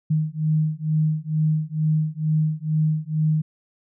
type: beating tone pair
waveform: sine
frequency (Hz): 154.3 / 156.5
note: D#3 / D#3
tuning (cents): -14 / +10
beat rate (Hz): 2.2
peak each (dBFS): -22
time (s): 0.1-3.42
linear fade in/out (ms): 10
effects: none